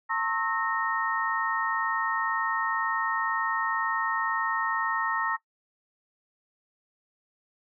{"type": "tone cluster", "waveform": "sine", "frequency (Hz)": [900, 1080, 1302, 1851], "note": ["A5", "C#6", "E6", "A#6"], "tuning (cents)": [39, -45, -22, -13], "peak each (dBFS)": -31, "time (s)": [0.09, 5.37], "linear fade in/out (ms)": 20, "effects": ["noise-tail reverb RT60 0.1 s tail -17 dB re dry"]}